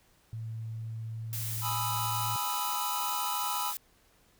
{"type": "tone", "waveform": "sine", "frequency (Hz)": 112.2, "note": "A2", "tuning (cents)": 34, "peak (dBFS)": -35, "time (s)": [0.33, 2.36], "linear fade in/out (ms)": 0}
{"type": "noise", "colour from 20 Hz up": "blue", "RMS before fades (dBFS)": -37, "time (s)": [1.33, 3.77], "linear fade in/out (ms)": 0}
{"type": "chord", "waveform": "square", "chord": "E major seventh", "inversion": "first", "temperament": "equal", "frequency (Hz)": [830.6, 987.8, 1244.5, 1318.5], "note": ["G#5", "B5", "D#6", "E6"], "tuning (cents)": [0, 0, 0, 0], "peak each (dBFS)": [-39, -35, -40, -39], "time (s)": [1.61, 3.74], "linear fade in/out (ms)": 50}
{"effects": ["pink hiss -65 dBFS RMS until 4.39 s"]}